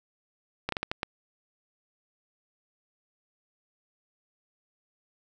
slowing click train, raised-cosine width 0.3 ms, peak -13 dBFS, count 6, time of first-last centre 0.69-1.031 s, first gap 33 ms, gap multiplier 1.37, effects none

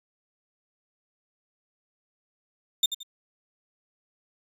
35% pulse tone with echo, 3619 Hz, A7, 48 cents sharp, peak -16 dBFS, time 2.83-2.86 s, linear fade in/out 5 ms, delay 86 ms, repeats 2, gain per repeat -10 dB, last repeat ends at 3.032 s, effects resampled to 32000 Hz

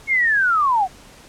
sine linear sweep, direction down, 2200 to 706 Hz, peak -14 dBFS, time 0.07-0.88 s, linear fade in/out 50 ms, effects pink hiss -45 dBFS RMS until 1.28 s + low-pass 10000 Hz 12 dB/octave

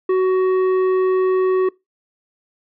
sine tone with tanh clipping, 373.4 Hz, F#4, 16 cents sharp, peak -15 dBFS, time 0.09-1.69 s, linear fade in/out 5 ms, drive 9 dB, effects noise-tail reverb RT60 0.2 s tail -23 dB re dry

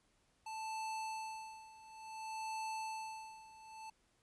square tone with tremolo, 880 Hz, A5, in tune, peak -40 dBFS, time 0.46-3.9 s, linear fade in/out 5 ms, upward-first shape sine, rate 0.57 Hz, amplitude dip 85%, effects pink hiss -75 dBFS RMS until 4.22 s + resampled to 24000 Hz

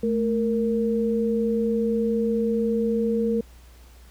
sine tone pair together, 218.9 / 464.4 Hz, A3 / A#4, -9 / -7 cents, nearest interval octave + minor second, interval 1302 cents, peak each -23 dBFS, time 0.03-3.41 s, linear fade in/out 5 ms, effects added 60 Hz sine -46 dBFS peak until 4.1 s + pink hiss -55 dBFS RMS until 4.1 s

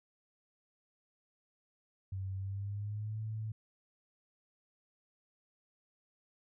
sine tone with pitch glide, 95.7 to 109.3 Hz, G2 to A2, -41 to -11 cents, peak -36 dBFS, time 2.12-3.52 s, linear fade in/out 5 ms, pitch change +230 cents, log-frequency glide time 2.36-3.2 s, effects none

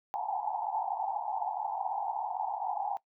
white band-pass noise, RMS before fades -34 dBFS, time 0.14-2.97 s, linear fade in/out 0 ms, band 740 to 900 Hz, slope 96 dB/octave, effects noise-tail reverb RT60 0.1 s tail -19 dB re dry

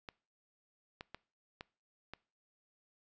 clicks, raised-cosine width 0.3 ms, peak -28 dBFS, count 5, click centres 0.088 / 1.009 / 1.146 / 1.609 / 2.136 s, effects noise-tail reverb RT60 0.4 s tail -23 dB re dry + resampled to 16000 Hz

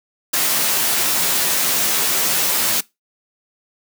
white noise with comb filter, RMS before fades -18 dBFS, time 0.33-2.81 s, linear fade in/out 10 ms, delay 13 ms, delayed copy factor +0.7, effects noise-tail reverb RT60 0.2 s tail -21 dB re dry + high-pass 150 Hz 12 dB/octave

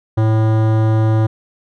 sine tone with hard clipping, 110 Hz, A2, in tune, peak -13 dBFS, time 0.17-1.27 s, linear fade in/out 10 ms, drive 17 dB, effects none

